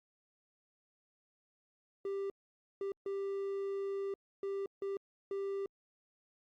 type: tone bursts at uneven times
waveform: triangle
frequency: 394.2 Hz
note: G4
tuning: 10 cents sharp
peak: -33 dBFS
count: 6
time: 2.05-2.3 / 2.81-2.92 / 3.06-4.14 / 4.43-4.66 / 4.82-4.97 / 5.31-5.66 s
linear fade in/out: 2 ms
effects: Opus 48 kbps